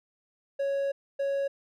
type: tone pair in turn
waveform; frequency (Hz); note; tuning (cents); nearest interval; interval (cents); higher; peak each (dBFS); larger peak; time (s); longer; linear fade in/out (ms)
triangle; 554.4 / 554.4; C#5 / C#5; 0 / 0; unison; 0; neither; -24; neither; 0.59-0.92 / 1.19-1.48; first; 10
effects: none